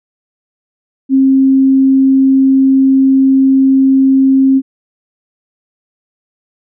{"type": "tone", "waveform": "sine", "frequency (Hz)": 267.4, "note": "C4", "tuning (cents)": 38, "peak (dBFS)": -5, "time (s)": [1.09, 4.62], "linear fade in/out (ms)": 50, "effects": []}